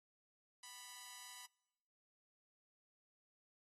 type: tone with amplitude modulation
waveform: 5% pulse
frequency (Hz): 987.8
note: B5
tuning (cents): 0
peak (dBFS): -37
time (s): 0.63-1.46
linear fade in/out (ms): 5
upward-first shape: sine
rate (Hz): 226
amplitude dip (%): 65
effects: noise-tail reverb RT60 1.0 s tail -26 dB re dry + AAC 32 kbps